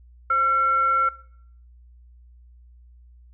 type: tone with frequency modulation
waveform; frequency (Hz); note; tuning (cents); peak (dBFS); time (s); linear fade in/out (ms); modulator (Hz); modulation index
sine; 1359; F6; -48; -17; 0.3-1.09; 5; 833; 0.25
effects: noise-tail reverb RT60 0.6 s tail -20 dB re dry + added 60 Hz sine -47 dBFS peak until 3.33 s